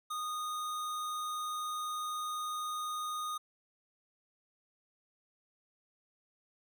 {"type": "tone", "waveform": "square", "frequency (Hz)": 1234, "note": "D#6", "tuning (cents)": -15, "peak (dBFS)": -36, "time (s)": [0.1, 3.38], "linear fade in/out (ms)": 10, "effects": []}